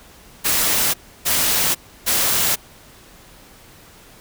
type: noise bursts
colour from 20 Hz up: white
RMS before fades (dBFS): -18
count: 3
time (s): 0.44-2.56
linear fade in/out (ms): 20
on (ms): 500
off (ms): 310
effects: pink hiss -46 dBFS RMS until 4.2 s